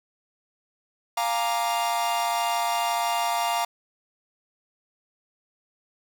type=chord; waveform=45% pulse; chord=Bb dominant seventh; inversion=second; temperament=equal; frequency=698.5 / 830.6 / 932.3 / 1174.7 Hz; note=F5 / Ab5 / Bb5 / D6; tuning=0 / 0 / 0 / 0 cents; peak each=-27 / -33 / -27 / -32 dBFS; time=1.17-3.65 s; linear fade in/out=5 ms; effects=none